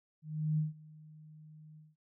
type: tone with ADSR envelope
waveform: sine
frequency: 154.3 Hz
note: D#3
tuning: 14 cents flat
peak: -27 dBFS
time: 0.22-1.96 s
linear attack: 360 ms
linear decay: 150 ms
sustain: -24 dB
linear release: 190 ms
effects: none